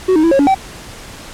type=tone with pitch steps; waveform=triangle; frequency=372.9 / 312.2 / 332.4 / 546 / 283.9 / 770 Hz; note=F#4 / D#4 / E4 / C#5 / C#4 / G5; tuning=+14 / +6 / +15 / -26 / +41 / -31 cents; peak=-6 dBFS; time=0.08-0.548 s; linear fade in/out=10 ms; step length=78 ms; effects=pink hiss -33 dBFS RMS until 1.33 s + low-pass 10000 Hz 12 dB/octave